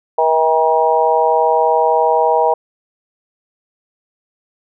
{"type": "harmonic tone with a mistuned harmonic", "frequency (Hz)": 160, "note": "D#3", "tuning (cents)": 49, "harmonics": [3, 4, 5, 6], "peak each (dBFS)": [-16, -16, -16, -16], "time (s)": [0.18, 2.54], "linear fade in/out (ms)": 5, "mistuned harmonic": 6, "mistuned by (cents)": -15, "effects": []}